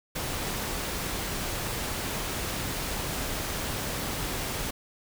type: noise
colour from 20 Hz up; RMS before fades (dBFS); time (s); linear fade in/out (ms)
pink; -32; 0.15-4.71; 10
effects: none